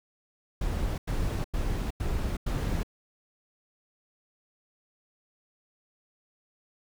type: noise bursts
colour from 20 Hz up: brown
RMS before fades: -29 dBFS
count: 5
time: 0.61-2.832 s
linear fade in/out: 5 ms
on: 370 ms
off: 93 ms
effects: none